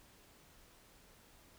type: silence
effects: pink hiss -63 dBFS RMS until 1.58 s